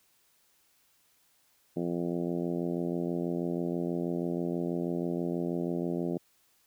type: harmonic tone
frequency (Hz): 86.2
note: F2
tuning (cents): -22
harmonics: 2 / 3 / 4 / 5 / 6 / 7 / 8 / 9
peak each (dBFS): -34 / -35 / -34 / -39 / -44 / -42 / -47 / -53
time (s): 1.76-6.18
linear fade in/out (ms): 10
effects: white hiss -68 dBFS RMS until 6.66 s